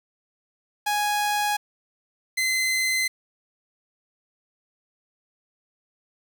sawtooth tone pair in turn, 830.6 / 2056 Hz, G#5 / C7, 0 / -31 cents, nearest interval octave + major third, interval 1569 cents, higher second, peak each -18 dBFS, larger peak neither, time 0.86-1.57 / 2.37-3.08 s, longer neither, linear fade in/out 10 ms, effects 8-bit

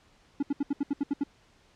triangle tone bursts, 283.5 Hz, C#4, 39 cents sharp, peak -22 dBFS, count 9, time 0.4-1.236 s, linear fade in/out 5 ms, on 28 ms, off 73 ms, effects pink hiss -62 dBFS RMS until 1.75 s + low-pass 6000 Hz 12 dB/octave

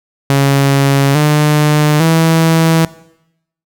sawtooth tone with pitch steps, 138.59 / 150.26 / 162.92 Hz, C#3 / D3 / E3, 0 / +40 / -20 cents, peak -4 dBFS, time 0.3-2.85 s, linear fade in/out 0 ms, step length 850 ms, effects noise-tail reverb RT60 0.8 s tail -19 dB re dry

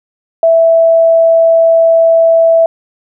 sine tone, 659.3 Hz, E5, in tune, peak -4 dBFS, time 0.43-2.66 s, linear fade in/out 2 ms, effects none

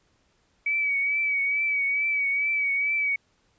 sine tone with vibrato, 2277 Hz, C#7, 46 cents sharp, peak -22 dBFS, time 0.66-3.16 s, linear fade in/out 5 ms, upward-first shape triangle, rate 2.3 Hz, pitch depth 48 cents each way, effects pink hiss -67 dBFS RMS until 3.58 s + resampled to 16000 Hz

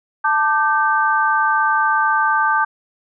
sine tone cluster, 883 / 1188 / 1552 Hz, A5 / D6 / G6, +6 / +20 / -18 cents, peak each -18 dBFS, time 0.24-2.65 s, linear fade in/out 10 ms, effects none

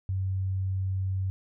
sine tone, 95 Hz, F#2, 46 cents sharp, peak -26 dBFS, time 0.09-1.3 s, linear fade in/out 0 ms, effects none

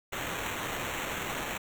violet noise with sample-and-hold, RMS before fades -35 dBFS, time 0.12-1.58 s, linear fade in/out 10 ms, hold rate 4900 Hz, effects none

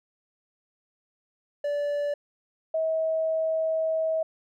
triangle / sine tone pair in turn, 580 / 641.4 Hz, D5 / E5, -22 / -48 cents, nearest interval major second, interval 174 cents, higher second, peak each -23 dBFS, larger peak neither, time 1.64-2.14 / 2.74-4.23 s, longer second, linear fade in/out 5 ms, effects none

